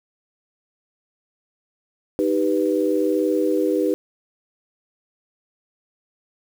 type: chord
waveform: sine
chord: Eb augmented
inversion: none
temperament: equal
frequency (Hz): 311.1 / 392 / 493.9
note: Eb4 / G4 / B4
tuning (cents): 0 / 0 / 0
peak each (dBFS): -21 / -22 / -22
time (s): 2.19-3.94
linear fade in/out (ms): 0
effects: 7-bit